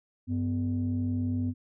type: tone pair together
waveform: sine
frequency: 97.45 / 249.7 Hz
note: G2 / B3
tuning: -10 / +19 cents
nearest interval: octave + major third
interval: 1629 cents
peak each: -28 dBFS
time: 0.27-1.54 s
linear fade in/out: 50 ms
effects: tanh soft clip ceiling -21 dBFS